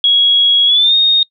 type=tone with pitch glide; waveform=sine; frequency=3322 to 3707 Hz; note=G#7 to A#7; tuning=0 to -10 cents; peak=-7 dBFS; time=0.04-1.23 s; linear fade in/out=2 ms; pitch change=+190 cents; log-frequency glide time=0.66-0.95 s; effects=noise-tail reverb RT60 0.1 s tail -26 dB re dry